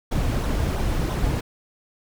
brown noise with flanger, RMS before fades -23 dBFS, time 0.11-1.41 s, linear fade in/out 10 ms, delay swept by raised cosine 0.41 to 5.31 ms, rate 3 Hz, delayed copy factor -0.5, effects none

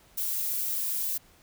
violet noise, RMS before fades -30 dBFS, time 0.17-1.18 s, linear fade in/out 10 ms, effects pink hiss -59 dBFS RMS until 1.42 s

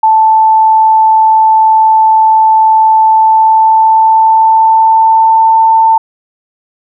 sine tone with pitch glide, 879 to 893.3 Hz, A5 to A5, -2 to +26 cents, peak -3 dBFS, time 0.03-5.98 s, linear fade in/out 5 ms, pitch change +28 cents, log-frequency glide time 2.99-5.6 s, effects none

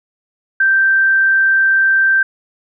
sine tone, 1566 Hz, G6, 2 cents flat, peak -9 dBFS, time 0.6-2.23 s, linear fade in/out 5 ms, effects none

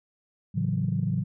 sine chord, F# minor seventh, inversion first, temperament equal, 110 / 138.59 / 164.81 / 185 Hz, A2 / C#3 / E3 / F#3, 0 / 0 / 0 / 0 cents, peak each -29 dBFS, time 0.54-1.24 s, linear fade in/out 20 ms, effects tanh soft clip ceiling -14 dBFS

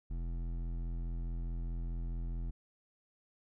sine tone with hard clipping, 42.36 Hz, E1, 48 cents sharp, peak -37 dBFS, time 0.1-2.51 s, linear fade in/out 10 ms, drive 12 dB, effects none

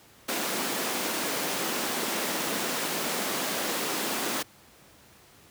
pink high-pass noise, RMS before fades -30 dBFS, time 0.28-4.43 s, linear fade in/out 10 ms, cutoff 210 Hz, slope 24 dB/octave, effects pink hiss -55 dBFS RMS until 5.5 s + high-pass 80 Hz 12 dB/octave

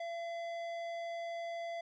sine tone with tanh clipping, 678 Hz, E5, 49 cents sharp, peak -40 dBFS, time 0-1.81 s, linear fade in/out 5 ms, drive 13 dB, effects none

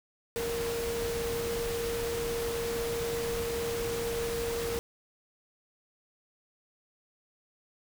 sine tone in noise, 466.2 Hz, A#4, in tune, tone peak -31 dBFS, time 0.36-4.79 s, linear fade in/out 0 ms, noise pink, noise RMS -37 dBFS, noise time 0.36-4.79 s, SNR +3 dB, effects none

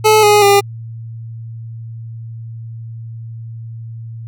25% pulse tone with pitch steps, 431.3 / 416.4 / 402 Hz, A4 / G#4 / G4, -35 / +5 / +44 cents, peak -3 dBFS, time 0.04-0.61 s, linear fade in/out 20 ms, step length 190 ms, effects added 114 Hz sine -26 dBFS peak until 4.27 s

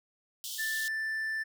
pink high-pass noise, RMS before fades -39 dBFS, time 0.44-0.88 s, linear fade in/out 0 ms, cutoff 3000 Hz, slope 96 dB/octave
triangle tone, 1767 Hz, A6, 7 cents sharp, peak -29 dBFS, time 0.58-1.44 s, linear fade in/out 20 ms
effects none

